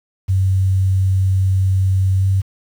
sine tone with pitch glide, 95 to 96.21 Hz, F#2 to G2, +46 to -32 cents, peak -12 dBFS, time 0.28-2.42 s, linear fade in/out 20 ms, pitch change +22 cents, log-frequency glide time 2.18-2.26 s, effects 7-bit

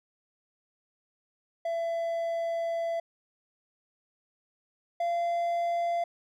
triangle tone pair in turn, 670 / 686.8 Hz, E5 / F5, +28 / -29 cents, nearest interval unison, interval 43 cents, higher second, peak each -26 / -24 dBFS, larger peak second, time 1.65-3 / 5-6.04 s, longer first, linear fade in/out 5 ms, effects none

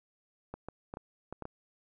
clicks, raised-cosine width 1 ms, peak -26 dBFS, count 7, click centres 0.54 / 0.686 / 0.939 / 0.971 / 1.326 / 1.423 / 1.454 s, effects none

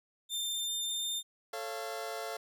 sawtooth tone with pitch glide, 3591 to 3612 Hz, A7 to A7, +35 to +45 cents, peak -30 dBFS, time 0.29-1.23 s, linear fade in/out 50 ms, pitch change +10 cents, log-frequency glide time 0.5-1.07 s
sawtooth chord, A augmented, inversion none, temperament just, 440 / 550 / 687.5 Hz, A4 / C#5 / E#5, 0 / -14 / -27 cents, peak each -38 / -39 / -36 dBFS, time 1.53-2.37 s, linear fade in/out 5 ms
effects none

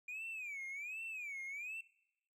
triangle tone with vibrato, 2397 Hz, D7, 35 cents sharp, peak -40 dBFS, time 0.08-1.81 s, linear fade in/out 5 ms, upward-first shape sine, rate 1.3 Hz, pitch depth 200 cents each way, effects noise-tail reverb RT60 0.9 s tail -23 dB re dry + tanh soft clip ceiling -36 dBFS

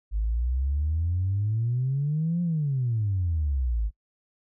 sine exponential two-way sweep, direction up then down, 50.6 to 176.7 to 50.6 Hz, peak -22 dBFS, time 0.11-3.91 s, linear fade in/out 50 ms, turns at 2.42 s, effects noise-tail reverb RT60 0.1 s tail -26 dB re dry + tanh soft clip ceiling -18 dBFS

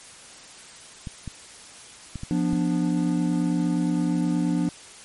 clicks, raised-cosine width 5 ms, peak -20 dBFS, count 5, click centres 1.072 / 1.277 / 2.157 / 2.234 / 2.531 s
triangle chord, B diminished, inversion second, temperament equal with one note detuned, 174.61 / 245.1 / 293.7 Hz, F3 / B3 / D4, 0 / -13 / 0 cents, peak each -22 / -25 / -23 dBFS, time 2.31-4.69 s, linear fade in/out 0 ms
effects white hiss -45 dBFS RMS until 5.04 s + MP3 48 kbps

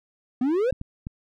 triangle exponential sweep, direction up, 239.6 to 549 Hz, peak -18 dBFS, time 0.41-0.71 s, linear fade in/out 5 ms
clicks, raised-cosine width 5 ms, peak -20 dBFS, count 3, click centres 0.726 / 0.814 / 1.069 s
effects none

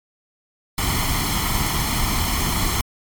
pink noise with comb filter, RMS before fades -21 dBFS, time 0.78-2.81 s, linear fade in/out 2 ms, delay 0.94 ms, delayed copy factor +0.7, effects MP3 96 kbps

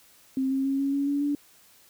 sine tone with pitch steps, 264.7 / 268.6 / 272.5 / 276.4 / 280.4 / 284.5 / 288.7 Hz, C4 / C4 / C#4 / C#4 / C#4 / C#4 / D4, +20 / +46 / -29 / -5 / +20 / +45 / -30 cents, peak -23 dBFS, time 0.37-1.35 s, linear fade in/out 2 ms, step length 140 ms, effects white hiss -57 dBFS RMS until 1.89 s

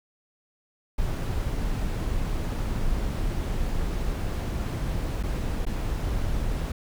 brown noise with dropouts, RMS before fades -27 dBFS, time 0.98-6.72 s, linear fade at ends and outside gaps 5 ms, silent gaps 5.229-5.234 / 5.653-5.665 s, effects none

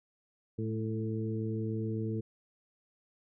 harmonic tone with a mistuned harmonic, 110.7 Hz, A2, 11 cents sharp, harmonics 1 / 2 / 3 / 4, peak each -34 / -37 / -39 / -40 dBFS, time 0.58-2.21 s, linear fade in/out 10 ms, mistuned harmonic 2, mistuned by -28 cents, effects none

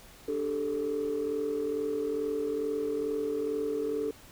sine chord, D suspended fourth, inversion none, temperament equal with one note detuned, 293.7 / 397.7 / 440 Hz, D4 / G4 / A4, 0 / +25 / 0 cents, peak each -34 / -35 / -29 dBFS, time 0.28-4.11 s, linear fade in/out 5 ms, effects tanh soft clip ceiling -23 dBFS + pink hiss -53 dBFS RMS until 4.31 s

